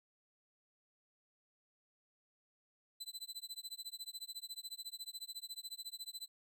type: tone with tremolo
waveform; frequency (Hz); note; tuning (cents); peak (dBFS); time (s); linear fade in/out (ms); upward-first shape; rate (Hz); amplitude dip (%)
sawtooth; 4023; B7; +31; -39; 3-6.28; 10; sine; 14; 100
effects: none